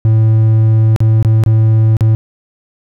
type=tone with dropouts; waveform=triangle; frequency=110.5 Hz; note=A2; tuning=8 cents sharp; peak=-4 dBFS; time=0.05-2.15 s; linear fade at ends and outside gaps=0 ms; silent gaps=0.962-1.004 / 1.227-1.248 / 1.437-1.462 / 1.968-2.008 s; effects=none